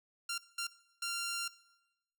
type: tone bursts at uneven times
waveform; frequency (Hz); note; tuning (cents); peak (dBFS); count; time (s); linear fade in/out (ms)
10% pulse; 1384; F6; -16; -27; 3; 0.29-0.38 / 0.58-0.67 / 1.02-1.48; 5
effects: noise-tail reverb RT60 0.9 s tail -19 dB re dry